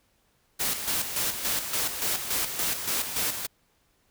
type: noise with tremolo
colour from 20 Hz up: white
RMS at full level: -27 dBFS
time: 0.59-3.47 s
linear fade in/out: 20 ms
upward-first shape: square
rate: 3.5 Hz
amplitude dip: 55%
effects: pink hiss -68 dBFS RMS until 4.1 s